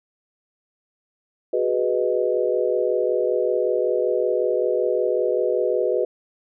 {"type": "chord", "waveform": "sine", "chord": "G# minor seventh", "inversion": "third", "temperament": "equal", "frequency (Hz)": [370, 415.3, 493.9, 622.3], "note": ["F#4", "G#4", "B4", "D#5"], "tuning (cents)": [0, 0, 0, 0], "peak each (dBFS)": [-24, -25, -22, -26], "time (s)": [1.53, 6.05], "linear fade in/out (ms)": 5, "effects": []}